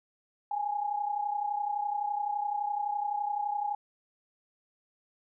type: tone pair together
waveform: sine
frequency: 820 / 851.8 Hz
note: G#5 / G#5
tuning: -22 / +44 cents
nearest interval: minor second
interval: 66 cents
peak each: -30 / -35 dBFS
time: 0.51-3.75 s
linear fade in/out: 5 ms
effects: none